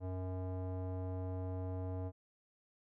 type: tone with low-pass filter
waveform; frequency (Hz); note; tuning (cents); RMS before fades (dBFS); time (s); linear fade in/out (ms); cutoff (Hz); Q
square; 92.5; F#2; 0; -40; 0-2.12; 50; 690; 1.8
effects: none